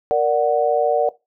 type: chord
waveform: sine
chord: Bb augmented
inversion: none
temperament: equal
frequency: 466.2 / 587.3 / 740 Hz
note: Bb4 / D5 / F#5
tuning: 0 / 0 / 0 cents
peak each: -19 / -18 / -19 dBFS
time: 0.11-1.09 s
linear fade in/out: 0 ms
effects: noise-tail reverb RT60 0.2 s tail -18 dB re dry